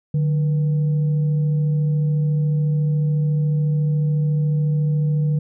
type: tone with frequency modulation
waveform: sine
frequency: 150 Hz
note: D3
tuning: 37 cents sharp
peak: -16 dBFS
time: 0.14-5.39 s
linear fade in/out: 5 ms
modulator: 334 Hz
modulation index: 0.21
effects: none